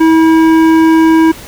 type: tone with hard clipping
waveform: sine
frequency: 323 Hz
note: E4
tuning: 35 cents flat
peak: -6 dBFS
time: 0-1.32 s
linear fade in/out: 10 ms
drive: 12 dB
effects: pink hiss -31 dBFS RMS until 1.47 s